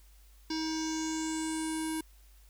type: tone with low-pass filter sweep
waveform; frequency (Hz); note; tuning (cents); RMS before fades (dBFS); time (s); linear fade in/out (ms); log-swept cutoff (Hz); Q
square; 317.5; D#4; +35; -34; 0.5-2.01; 5; 5100 to 11000; 6.4
effects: added 50 Hz sine -55 dBFS peak until 2.49 s + white hiss -65 dBFS RMS until 2.49 s